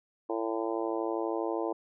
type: harmonic tone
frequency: 112.4 Hz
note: A2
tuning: 37 cents sharp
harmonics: 3 / 4 / 5 / 6 / 7 / 8 / 9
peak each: -33 / -35 / -37 / -39 / -40 / -41 / -42 dBFS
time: 0.29-1.73 s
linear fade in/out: 10 ms
effects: none